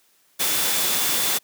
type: tone in noise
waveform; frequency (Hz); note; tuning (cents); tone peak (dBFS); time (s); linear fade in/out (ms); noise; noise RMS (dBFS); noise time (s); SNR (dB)
sine; 3486; A7; -17; -31; 0.39-1.39; 20; white; -22; 0.39-1.39; -12
effects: white hiss -61 dBFS RMS until 1.43 s + high-pass 150 Hz 12 dB/octave